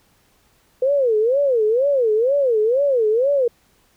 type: tone with vibrato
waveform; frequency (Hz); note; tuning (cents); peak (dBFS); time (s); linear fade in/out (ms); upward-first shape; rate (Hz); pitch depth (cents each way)
sine; 493.9; B4; 0; -14; 0.82-3.48; 5; sine; 2.1; 260
effects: pink hiss -59 dBFS RMS until 3.96 s